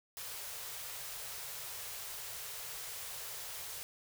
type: band-stop noise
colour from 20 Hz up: white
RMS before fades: -44 dBFS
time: 0.17-3.83 s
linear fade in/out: 0 ms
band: 160 to 390 Hz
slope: 96 dB/octave
effects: none